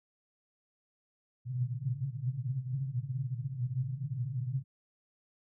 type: band-pass noise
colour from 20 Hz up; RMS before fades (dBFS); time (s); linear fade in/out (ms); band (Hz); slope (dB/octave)
pink; -35; 1.45-4.64; 20; 120 to 140; 96
effects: none